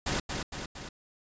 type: noise with echo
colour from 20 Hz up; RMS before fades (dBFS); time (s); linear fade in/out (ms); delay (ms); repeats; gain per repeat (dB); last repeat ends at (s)
pink; -30; 0.06-0.2; 5; 230; 3; -4; 0.89
effects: resampled to 16000 Hz